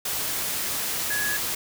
sine tone in noise, 1680 Hz, G#6, 19 cents sharp, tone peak -26 dBFS, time 1.1-1.37 s, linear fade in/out 5 ms, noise white, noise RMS -28 dBFS, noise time 0.05-1.55 s, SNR -1 dB, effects none

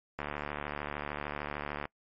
click train, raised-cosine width 0.5 ms, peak -20 dBFS, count 123, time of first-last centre 0.19-1.854 s, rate 73.3 Hz, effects noise-tail reverb RT60 0.1 s tail -24 dB re dry + MP3 32 kbps

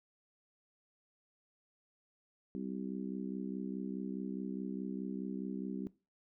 harmonic tone, 64.8 Hz, C2, 16 cents flat, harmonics 3 / 4 / 5 / 6, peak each -41 / -42 / -45 / -48 dBFS, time 2.55-5.87 s, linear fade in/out 0 ms, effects noise-tail reverb RT60 0.3 s tail -19 dB re dry

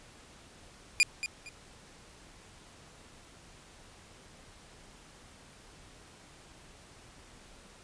sawtooth tone with echo, 2425 Hz, D#7, 45 cents flat, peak -16 dBFS, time 1-1.03 s, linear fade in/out 0 ms, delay 230 ms, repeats 2, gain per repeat -12 dB, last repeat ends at 1.49 s, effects pink hiss -55 dBFS RMS until 7.83 s + resampled to 22050 Hz

